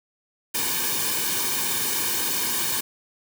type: noise with comb filter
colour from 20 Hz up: white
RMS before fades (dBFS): -25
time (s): 0.54-2.81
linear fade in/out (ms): 10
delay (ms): 1.5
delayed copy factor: -0.9
effects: none